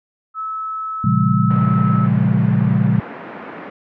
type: tone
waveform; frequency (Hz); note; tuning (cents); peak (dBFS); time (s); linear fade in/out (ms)
sine; 1300; E6; -24; -22; 0.34-2.09; 50
type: chord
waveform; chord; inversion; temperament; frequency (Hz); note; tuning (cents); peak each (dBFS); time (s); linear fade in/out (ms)
sine; Bb minor seventh; none; equal with one note detuned; 116.54 / 138.59 / 174.61 / 204.4; Bb2 / Db3 / F3 / Ab3; 0 / 0 / 0 / -27; -18; 1.04-3; 5
type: band-pass noise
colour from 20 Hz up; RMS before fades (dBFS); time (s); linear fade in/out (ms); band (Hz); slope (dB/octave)
pink; -33; 1.5-3.7; 5; 190 to 2000; 24
effects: none